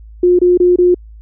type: tone bursts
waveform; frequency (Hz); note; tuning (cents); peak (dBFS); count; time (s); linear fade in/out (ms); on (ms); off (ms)
sine; 356.9; F4; +38; -6; 4; 0.23-0.945; 5; 160; 25
effects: added 54 Hz sine -33 dBFS peak until 1.21 s